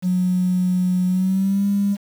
triangle tone with pitch glide, 182 to 200.8 Hz, F#3 to G3, -28 to +42 cents, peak -12 dBFS, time 0.02-1.97 s, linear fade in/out 50 ms, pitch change +170 cents, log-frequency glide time 1.07-1.66 s, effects tanh soft clip ceiling -14 dBFS + 7-bit

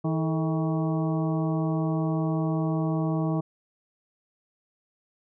harmonic tone with a mistuned harmonic, 160 Hz, D#3, 49 cents sharp, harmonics 1 / 2 / 3 / 4 / 5 / 6 / 7, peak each -25 / -29 / -37 / -35 / -39 / -43 / -40 dBFS, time 0.04-3.41 s, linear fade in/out 10 ms, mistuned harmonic 3, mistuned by -130 cents, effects none

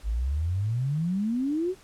sine exponential sweep, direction up, 50.3 to 387.6 Hz, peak -24 dBFS, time 0.03-1.75 s, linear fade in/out 50 ms, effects pink hiss -54 dBFS RMS until 1.83 s + low-pass 11000 Hz 12 dB/octave

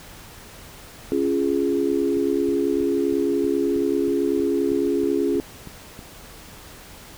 sine chord, Db major, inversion none, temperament equal with one note detuned, 277.2 / 345 / 415.3 Hz, Db4 / F4 / Ab4, 0 / -21 / 0 cents, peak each -23 dBFS, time 1.12-5.4 s, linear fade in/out 0 ms
click train, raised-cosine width 3 ms, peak -25 dBFS, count 13, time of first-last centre 2.17-5.992 s, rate 3.14 Hz
effects pink hiss -43 dBFS RMS until 7.17 s

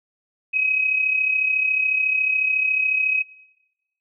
sine tone with amplitude modulation, 2537 Hz, D#7, 33 cents sharp, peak -15 dBFS, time 0.53-3.23 s, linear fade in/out 20 ms, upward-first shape sine, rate 34 Hz, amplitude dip 55%, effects noise-tail reverb RT60 1.0 s tail -21 dB re dry

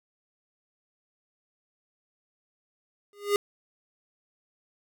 square tone with exponential growth, 408.3 Hz, G#4, 29 cents flat, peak -18 dBFS, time 3.13-3.36 s, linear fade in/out 1 ms, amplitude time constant 49 ms, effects none

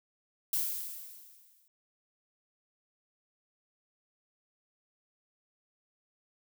violet noise with exponential decay, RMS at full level -29 dBFS, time 0.53-1.68 s, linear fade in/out 2 ms, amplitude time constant 250 ms, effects none

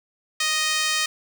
5% pulse tone with high-pass filter, 622.3 Hz, D#5, in tune, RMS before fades -23 dBFS, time 0.4-1.06 s, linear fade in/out 5 ms, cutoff 1500 Hz, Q 1.4, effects none

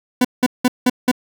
40% pulse tone bursts, 250 Hz, B3, 21 cents sharp, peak -10 dBFS, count 5, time 0.21-1.115 s, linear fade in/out 5 ms, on 37 ms, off 180 ms, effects none

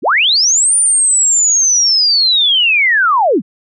sine linear two-way sweep, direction up then down, 147.5 to 9340 to 147.5 Hz, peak -8 dBFS, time 0.02-3.42 s, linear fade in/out 50 ms, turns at 0.75 s, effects none

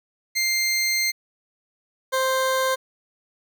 20% pulse tone pair in turn, 2100 / 523.7 Hz, C7 / C5, +6 / +1 cents, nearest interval 2 octaves, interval 2405 cents, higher first, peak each -15 dBFS, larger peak neither, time 0.35-1.12 / 2.12-2.76 s, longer first, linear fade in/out 20 ms, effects none

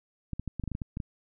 clicks, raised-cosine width 5 ms, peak -21 dBFS, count 11, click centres 0.333 / 0.396 / 0.477 / 0.597 / 0.638 / 0.677 / 0.717 / 0.751 / 0.818 / 0.971 / 1.002 s, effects none

